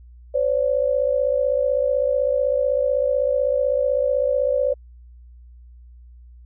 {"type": "tone pair together", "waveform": "sine", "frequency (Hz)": [516.1, 572], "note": ["C5", "D5"], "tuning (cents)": [-24, -46], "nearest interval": "major second", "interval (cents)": 178, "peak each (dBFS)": -20, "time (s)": [0.34, 4.74], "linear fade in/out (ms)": 10, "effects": ["added 60 Hz sine -42 dBFS peak until 6.45 s"]}